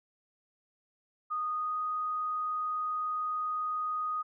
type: tone with pitch glide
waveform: sine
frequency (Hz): 1235 to 1243.6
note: D#6 to D#6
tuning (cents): -13 to -1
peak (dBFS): -30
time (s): 1.3-4.23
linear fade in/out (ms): 20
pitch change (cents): +12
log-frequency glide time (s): 1.5-1.76
effects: none